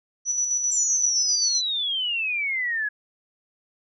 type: tone with tremolo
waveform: sine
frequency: 5920 Hz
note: F#8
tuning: in tune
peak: -20 dBFS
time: 0.25-1.62 s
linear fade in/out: 50 ms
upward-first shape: square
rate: 7.7 Hz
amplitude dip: 40%
type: exponential sweep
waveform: sine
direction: down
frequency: 7459 to 1661.2 Hz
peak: -23 dBFS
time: 0.71-2.89 s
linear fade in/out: 10 ms
effects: none